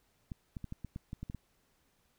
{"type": "clicks", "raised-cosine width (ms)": 5, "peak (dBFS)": -28, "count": 10, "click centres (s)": [0.318, 0.568, 0.643, 0.724, 0.847, 0.961, 1.131, 1.23, 1.299, 1.347], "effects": ["pink hiss -73 dBFS RMS until 2.18 s"]}